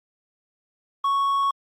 sine tone with hard clipping, 1108.7 Hz, C#6, in tune, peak -20 dBFS, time 1.04-1.51 s, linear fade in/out 5 ms, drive 3 dB, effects Opus 32 kbps

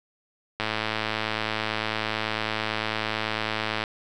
click train, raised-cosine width 0.3 ms, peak -10 dBFS, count 354, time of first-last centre 0.6-3.839 s, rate 109 Hz, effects none

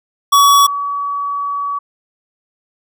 square / sine tone pair in turn, 1131 / 1136.9 Hz, C#6 / C#6, +34 / +43 cents, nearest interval unison, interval 9 cents, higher second, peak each -7 / -17 dBFS, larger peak first, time 0.32-0.67 / 0.67-1.79 s, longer second, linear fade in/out 10 ms, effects none

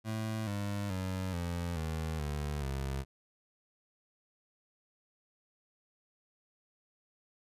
25% pulse tone with pitch steps, 110 / 101.45 / 93.57 / 86.3 / 79.6 / 73.42 / 67.71 Hz, A2 / G#2 / F#2 / F2 / D#2 / D2 / C#2, 0 / -40 / +20 / -20 / +40 / 0 / -40 cents, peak -30 dBFS, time 0.04-3.05 s, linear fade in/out 50 ms, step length 430 ms, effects resampled to 32000 Hz

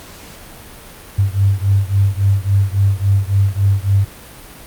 sine beating tone pair, 97.2 / 100.8 Hz, G2 / G2, -14 / +49 cents, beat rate 3.6 Hz, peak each -14 / -15 dBFS, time 1.18-4.05 s, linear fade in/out 10 ms, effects pink hiss -37 dBFS RMS until 4.66 s + Opus 48 kbps

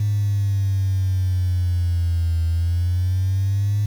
sine exponential two-way sweep, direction down then up, 104.6 to 82.41 to 104.6 Hz, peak -16 dBFS, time 0-3.86 s, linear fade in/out 5 ms, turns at 2.45 s, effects tanh soft clip ceiling -13 dBFS + 7-bit

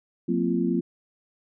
sine tone cluster, 180.5 / 229.4 / 259.1 / 343.3 Hz, F#3 / A#3 / C4 / F4, -43 / -28 / -17 / -30 cents, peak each -27 dBFS, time 0.28-0.81 s, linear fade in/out 10 ms, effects none

